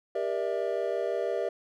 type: chord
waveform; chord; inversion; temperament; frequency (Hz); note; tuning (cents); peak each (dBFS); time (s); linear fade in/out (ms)
triangle; E half-diminished seventh; first; just; 395.6 / 474.7 / 593.3 / 659.3; G4 / Bb4 / D5 / E5; +16 / +31 / +18 / 0; -31; 0.15-1.49; 5
effects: none